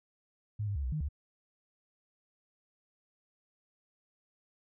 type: tone with pitch steps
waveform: sine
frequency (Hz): 105.4 / 101 / 70.8 / 62.5 / 153.2 / 72.1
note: G#2 / G#2 / C#2 / B1 / D#3 / D2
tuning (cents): +26 / -48 / +37 / +21 / -27 / -31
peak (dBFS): -31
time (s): 0.59-1.088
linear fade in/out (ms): 10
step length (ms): 83
effects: none